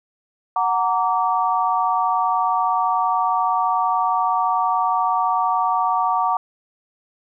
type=chord; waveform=sine; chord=Gb augmented; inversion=none; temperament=just; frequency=740 / 925 / 1156.2 Hz; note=Gb5 / Bb5 / D6; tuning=0 / -14 / -27 cents; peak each=-21 dBFS; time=0.56-6.37 s; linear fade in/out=2 ms; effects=none